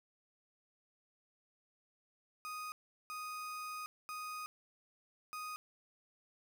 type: tone bursts at uneven times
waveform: 35% pulse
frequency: 1244.5 Hz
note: D#6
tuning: in tune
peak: -40 dBFS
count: 4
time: 2.45-2.72 / 3.1-3.86 / 4.09-4.46 / 5.33-5.56 s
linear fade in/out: 0 ms
effects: none